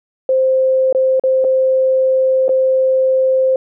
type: tone with dropouts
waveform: sine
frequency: 523.3 Hz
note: C5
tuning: in tune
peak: -10 dBFS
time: 0.29-3.56 s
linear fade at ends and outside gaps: 2 ms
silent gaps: 0.927-0.948 / 1.197-1.237 / 1.443-1.447 / 2.482-2.492 s
effects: none